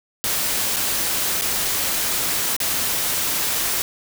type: noise with dropouts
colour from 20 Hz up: white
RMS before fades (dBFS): -22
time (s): 0.24-3.82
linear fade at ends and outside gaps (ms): 0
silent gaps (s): 0.762-0.767 / 1.412-1.42 / 2.565-2.602
effects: none